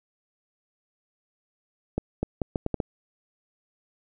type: accelerating click train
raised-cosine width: 2 ms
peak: -12 dBFS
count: 7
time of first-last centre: 1.98-2.802 s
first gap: 250 ms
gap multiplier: 0.75
effects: none

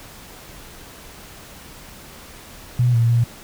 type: tone with pitch steps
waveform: sine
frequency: 122.5 / 116.3 / 118.2 Hz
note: B2 / A#2 / A#2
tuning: -14 / -4 / +24 cents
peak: -13 dBFS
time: 2.79-3.24 s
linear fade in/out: 5 ms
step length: 150 ms
effects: pink hiss -41 dBFS RMS until 3.43 s

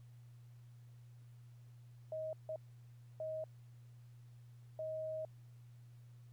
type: tone bursts at uneven times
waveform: sine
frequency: 630 Hz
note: D#5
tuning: 21 cents sharp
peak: -39 dBFS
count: 4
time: 2.12-2.33 / 2.49-2.56 / 3.2-3.44 / 4.79-5.25 s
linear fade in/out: 2 ms
effects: added 120 Hz sine -55 dBFS peak until 6.32 s + pink hiss -75 dBFS RMS until 6.32 s

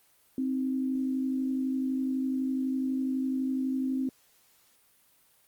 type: tone pair together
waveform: sine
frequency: 261.6 / 313.6 Hz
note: C4 / D#4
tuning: 0 / +14 cents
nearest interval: minor third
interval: 314 cents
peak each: -27 / -37 dBFS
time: 0.38-4.09 s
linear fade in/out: 2 ms
effects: white hiss -64 dBFS RMS until 5.47 s + Opus 32 kbps

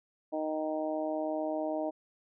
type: harmonic tone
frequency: 155.56 Hz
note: D#3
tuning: in tune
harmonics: 2 / 3 / 4 / 5 / 6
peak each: -35 / -43 / -33 / -40 / -45 dBFS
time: 0.32-1.91 s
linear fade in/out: 20 ms
effects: none

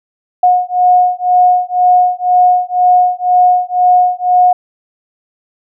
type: beating tone pair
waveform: sine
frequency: 723 / 725 Hz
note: F#5 / F#5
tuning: -40 / -35 cents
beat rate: 2 Hz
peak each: -10 dBFS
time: 0.43-4.53 s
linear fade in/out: 5 ms
effects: none

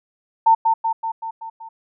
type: tone with echo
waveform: sine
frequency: 900 Hz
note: A5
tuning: 39 cents sharp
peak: -9 dBFS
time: 0.46-0.55 s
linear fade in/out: 10 ms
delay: 190 ms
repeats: 6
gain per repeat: -4 dB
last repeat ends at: 1.69 s
effects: none

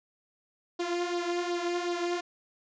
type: tone with flanger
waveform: sawtooth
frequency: 349.2 Hz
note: F4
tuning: in tune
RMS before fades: -31 dBFS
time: 0.79-2.21 s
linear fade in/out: 10 ms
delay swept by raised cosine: 0.21 to 3.31 ms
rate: 2.7 Hz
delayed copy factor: +0.6
effects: resampled to 16000 Hz

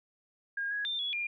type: tone with pitch steps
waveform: sine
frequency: 1622 / 1662 / 3587 / 3374 / 2405 Hz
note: G#6 / G#6 / A7 / G#7 / D7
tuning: -41 / +1 / +33 / +27 / +41 cents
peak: -31 dBFS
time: 0.57-1.27 s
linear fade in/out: 5 ms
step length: 140 ms
effects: none

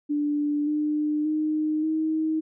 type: tone with pitch steps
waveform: sine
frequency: 293.7 / 300.7 / 307.9 / 315.3 Hz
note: D4 / D4 / D#4 / D#4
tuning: 0 / +41 / -18 / +23 cents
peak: -22 dBFS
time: 0.09-2.41 s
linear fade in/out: 20 ms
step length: 580 ms
effects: none

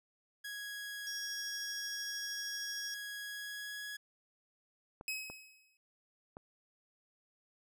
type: tone with pitch glide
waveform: sawtooth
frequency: 1661.2 to 1673.7 Hz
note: G#6 to G#6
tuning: 0 to +13 cents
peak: -38 dBFS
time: 0.44-3.97 s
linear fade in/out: 10 ms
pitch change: +13 cents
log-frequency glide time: 3.18-3.84 s
type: tone with tremolo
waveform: sine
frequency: 5588 Hz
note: F8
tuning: in tune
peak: -39 dBFS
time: 1.07-2.94 s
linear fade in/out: 0 ms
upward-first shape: triangle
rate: 13 Hz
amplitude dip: 30%
type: clicks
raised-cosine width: 1 ms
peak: -33 dBFS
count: 3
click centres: 5.011 / 5.3 / 6.369 s
type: tone with exponential decay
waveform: sawtooth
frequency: 2553 Hz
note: D#7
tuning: 44 cents sharp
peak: -31 dBFS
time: 5.08-5.77 s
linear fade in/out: 1 ms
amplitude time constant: 150 ms
effects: none

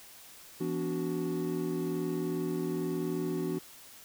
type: tone cluster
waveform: triangle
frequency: 169.1 / 248.2 / 290.6 / 371.7 Hz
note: E3 / B3 / D4 / F#4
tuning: +44 / +9 / -18 / +8 cents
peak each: -34 / -37 / -34 / -32 dBFS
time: 0.6-3.59 s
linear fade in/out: 10 ms
effects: white hiss -52 dBFS RMS until 4.04 s

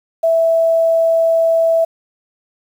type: tone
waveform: sine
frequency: 658 Hz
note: E5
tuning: 3 cents flat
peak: -10 dBFS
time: 0.23-1.85 s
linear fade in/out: 10 ms
effects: 7-bit

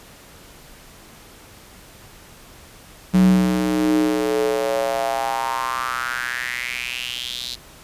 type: tone with high-pass filter sweep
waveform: square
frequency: 61.74 Hz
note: B1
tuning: in tune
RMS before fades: -21 dBFS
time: 3.13-7.56 s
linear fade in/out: 20 ms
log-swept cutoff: 170 to 4100 Hz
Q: 5.2
effects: pink hiss -45 dBFS RMS until 7.83 s + resampled to 32000 Hz

